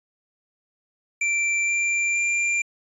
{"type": "tone with pitch steps", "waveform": "square", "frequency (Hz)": [2349, 2364, 2379], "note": ["D7", "D7", "D7"], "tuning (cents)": [0, 11, 22], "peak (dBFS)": -21, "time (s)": [1.21, 2.62], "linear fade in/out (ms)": 5, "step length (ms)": 470, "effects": ["resampled to 24000 Hz"]}